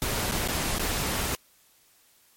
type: noise with dropouts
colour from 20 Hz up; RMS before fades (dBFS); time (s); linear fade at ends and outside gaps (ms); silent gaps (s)
pink; -28; 0.02-1.35; 0; 0.313-0.32 / 0.476-0.485 / 0.782-0.795
effects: white hiss -61 dBFS RMS until 2.36 s + MP3 64 kbps